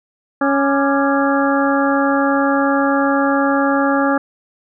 harmonic tone with a mistuned harmonic, 277.2 Hz, C#4, in tune, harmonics 1 / 2 / 3 / 4 / 5 / 6, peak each -16 / -19 / -21 / -22 / -23 / -24 dBFS, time 0.41-4.18 s, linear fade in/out 5 ms, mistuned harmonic 4, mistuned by +110 cents, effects none

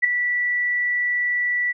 sine tone with ADSR envelope, 1959 Hz, B6, 15 cents flat, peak -10 dBFS, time 0.02-1.73 s, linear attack 24 ms, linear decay 6 ms, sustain -9 dB, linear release 24 ms, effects none

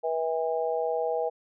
harmonic tone, 162 Hz, E3, 30 cents flat, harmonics 3 / 4 / 5, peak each -28 / -30 / -32 dBFS, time 0.03-1.3 s, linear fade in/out 20 ms, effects none

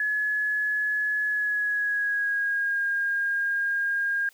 sine tone with pitch glide, 1700 to 1617.6 Hz, G#6 to G#6, +40 to -46 cents, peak -23 dBFS, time 0-4.29 s, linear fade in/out 2 ms, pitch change -86 cents, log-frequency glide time 1.25-2.84 s, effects white hiss -58 dBFS RMS until 4.33 s + high-pass 300 Hz 12 dB/octave

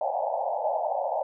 pink band-pass noise, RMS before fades -28 dBFS, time 0.01-1.23 s, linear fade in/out 2 ms, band 540 to 890 Hz, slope 96 dB/octave, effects none

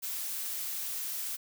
blue noise, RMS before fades -36 dBFS, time 0.02-1.37 s, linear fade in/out 20 ms, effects none

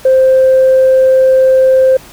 sine tone, 523.3 Hz, C5, in tune, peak -3 dBFS, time 0.05-1.97 s, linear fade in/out 5 ms, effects tanh soft clip ceiling -1 dBFS + pink hiss -36 dBFS RMS until 2.12 s

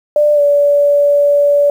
sine tone with pitch glide, 593 to 575.8 Hz, D5 to D5, +17 to -34 cents, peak -7 dBFS, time 0.16-1.7 s, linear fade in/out 2 ms, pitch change -51 cents, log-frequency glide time 0.34-0.41 s, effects 7-bit

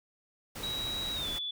pink noise, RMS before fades -41 dBFS, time 0.55-1.39 s, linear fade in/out 10 ms
sine tone with pitch glide, 3855 to 3454 Hz, B7 to A7, -43 to -33 cents, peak -33 dBFS, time 0.63-1.51 s, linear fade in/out 5 ms, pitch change -190 cents, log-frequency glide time 1.14-1.28 s
effects none

